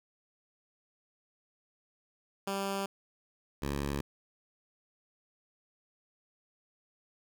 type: tone pair in turn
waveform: 10% pulse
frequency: 196.5 / 70.65 Hz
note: G3 / C#2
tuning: +4 / +34 cents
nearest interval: octave + tritone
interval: 1770 cents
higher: first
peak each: -24 dBFS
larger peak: neither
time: 2.47-2.86 / 3.62-4.01 s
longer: neither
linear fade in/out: 5 ms
effects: none